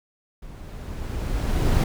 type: noise with level ramp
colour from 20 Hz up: brown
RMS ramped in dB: -41 to -17 dBFS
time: 0.42-1.84 s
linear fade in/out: 5 ms
effects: none